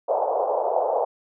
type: band-pass noise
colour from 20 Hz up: pink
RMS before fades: -23 dBFS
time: 0.08-1.05 s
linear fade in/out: 10 ms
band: 470 to 890 Hz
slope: 48 dB/octave
effects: none